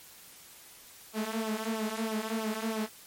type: tone with flanger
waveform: sawtooth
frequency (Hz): 220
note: A3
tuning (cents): 0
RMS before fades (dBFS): -33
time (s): 1.13-2.89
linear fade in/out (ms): 50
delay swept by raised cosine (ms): 0.44 to 5.04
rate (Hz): 3.1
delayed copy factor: -0.75
effects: white hiss -52 dBFS RMS until 3.06 s + MP3 64 kbps